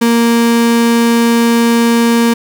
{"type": "tone", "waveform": "35% pulse", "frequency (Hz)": 233.1, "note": "A#3", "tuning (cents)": 0, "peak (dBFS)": -6, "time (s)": [0.01, 2.34], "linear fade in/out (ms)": 10, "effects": []}